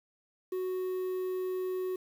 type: tone with quantisation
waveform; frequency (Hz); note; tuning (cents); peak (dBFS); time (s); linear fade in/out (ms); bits
triangle; 370; F#4; 0; -29; 0.52-1.96; 5; 9
effects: none